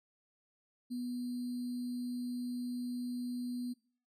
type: tone with sample-and-hold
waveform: sine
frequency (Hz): 245.6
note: B3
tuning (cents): -9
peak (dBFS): -35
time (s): 0.9-3.74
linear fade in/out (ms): 20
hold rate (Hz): 4410
effects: noise-tail reverb RT60 0.5 s tail -23 dB re dry + MP3 64 kbps